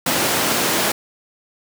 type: high-pass noise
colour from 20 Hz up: pink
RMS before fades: -19 dBFS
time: 0.06-0.92 s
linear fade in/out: 5 ms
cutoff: 230 Hz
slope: 12 dB/octave
effects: none